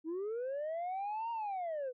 sine linear two-way sweep, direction up then down, 307.2 to 939 to 484.5 Hz, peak -33 dBFS, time 0.04-1.93 s, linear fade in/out 50 ms, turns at 1.31 s, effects tanh soft clip ceiling -34 dBFS

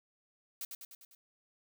blue noise with echo, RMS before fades -40 dBFS, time 0.61-0.65 s, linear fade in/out 2 ms, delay 100 ms, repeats 5, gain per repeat -4 dB, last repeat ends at 1.15 s, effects none

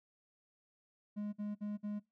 triangle tone bursts, 207.7 Hz, G#3, in tune, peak -35 dBFS, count 4, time 1.16-1.999 s, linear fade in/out 20 ms, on 170 ms, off 53 ms, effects noise-tail reverb RT60 0.2 s tail -22 dB re dry

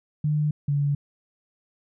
sine tone pair in turn, 150.3 / 143.27 Hz, D3 / D3, +40 / -43 cents, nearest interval minor second, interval 83 cents, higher first, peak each -20 dBFS, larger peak neither, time 0.24-0.51 / 0.68-0.95 s, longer neither, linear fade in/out 5 ms, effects none

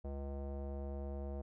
square tone with low-pass filter, 69.6 Hz, C#2, 8 cents sharp, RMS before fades -42 dBFS, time 0.04-1.42 s, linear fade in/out 10 ms, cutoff 620 Hz, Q 2.7, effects none

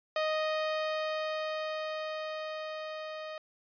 sawtooth tone with level ramp, 622.3 Hz, D#5, in tune, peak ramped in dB -24 to -35 dBFS, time 0.16-3.38 s, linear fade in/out 2 ms, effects resampled to 11025 Hz

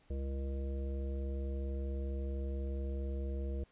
harmonic tone, 67.8 Hz, C#2, 38 cents flat, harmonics 1 / 3 / 5 / 7 / 9, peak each -35 / -47 / -48 / -48 / -53 dBFS, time 0.1-3.64 s, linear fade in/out 5 ms, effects pink hiss -68 dBFS RMS until 3.71 s + resampled to 8000 Hz

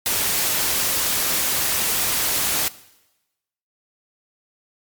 white noise, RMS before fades -21 dBFS, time 0.06-2.68 s, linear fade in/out 0 ms, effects noise-tail reverb RT60 1.0 s tail -19 dB re dry + MP3 96 kbps

